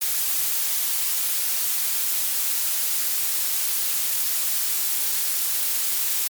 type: noise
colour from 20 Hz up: blue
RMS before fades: -23 dBFS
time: 0.01-6.28 s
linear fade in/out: 10 ms
effects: MP3 96 kbps